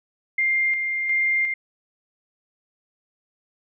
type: tone with tremolo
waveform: sine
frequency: 2107 Hz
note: C7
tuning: 12 cents sharp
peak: -18 dBFS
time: 0.38-1.54 s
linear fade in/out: 5 ms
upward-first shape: square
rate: 1.4 Hz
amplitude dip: 40%
effects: none